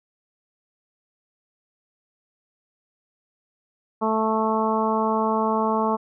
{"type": "harmonic tone", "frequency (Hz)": 219.8, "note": "A3", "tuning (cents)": -2, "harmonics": [1, 2, 3, 4, 5, 6], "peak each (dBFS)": [-25, -26, -28, -25, -26, -36], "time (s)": [4.01, 5.97], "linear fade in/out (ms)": 20, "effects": []}